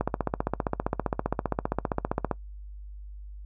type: click train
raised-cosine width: 1 ms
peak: -11 dBFS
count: 36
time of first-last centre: 0.01-2.313 s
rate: 15.2 Hz
effects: noise-tail reverb RT60 0.1 s tail -21 dB re dry + added 50 Hz sine -39 dBFS peak until 3.45 s